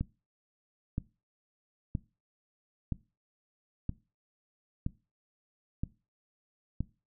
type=click train; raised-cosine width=5 ms; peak=-19 dBFS; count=8; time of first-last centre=0.01-6.806 s; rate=1.03 Hz; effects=noise-tail reverb RT60 0.3 s tail -20 dB re dry